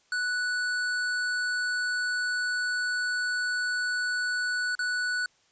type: tone with dropouts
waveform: square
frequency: 1480 Hz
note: F#6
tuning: in tune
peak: -27 dBFS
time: 0.12-5.26 s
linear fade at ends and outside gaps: 2 ms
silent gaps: 4.752-4.791 s
effects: white hiss -65 dBFS RMS until 5.51 s + resampled to 16000 Hz